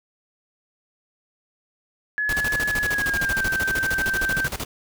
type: tone with pitch glide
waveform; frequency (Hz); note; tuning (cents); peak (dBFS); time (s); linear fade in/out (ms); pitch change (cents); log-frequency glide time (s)
sine; 1700 to 1558.9; G#6 to G6; +40 to -10; -21; 2.18-4.47; 0; -150; 2.8-3.44
type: noise with tremolo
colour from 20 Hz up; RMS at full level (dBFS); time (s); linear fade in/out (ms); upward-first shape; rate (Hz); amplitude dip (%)
pink; -28; 2.29-4.65; 2; square; 13; 80
effects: none